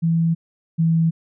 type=tone pair in turn; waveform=sine; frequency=165.4 / 163.88 Hz; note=E3 / E3; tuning=+6 / -10 cents; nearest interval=unison; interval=16 cents; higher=first; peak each=-15 / -14 dBFS; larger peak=second; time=0.02-0.35 / 0.78-1.11 s; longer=neither; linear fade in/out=20 ms; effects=none